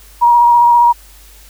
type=tone with vibrato; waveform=sine; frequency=952 Hz; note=A#5; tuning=36 cents sharp; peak=-5 dBFS; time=0.21-0.93 s; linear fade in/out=20 ms; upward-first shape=square; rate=15 Hz; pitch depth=13 cents each way; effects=added 50 Hz sine -40 dBFS peak until 1.49 s + white hiss -43 dBFS RMS until 1.49 s